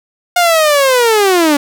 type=linear sweep; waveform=sawtooth; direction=down; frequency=718 to 280 Hz; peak=-4 dBFS; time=0.36-1.57 s; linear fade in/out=5 ms; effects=none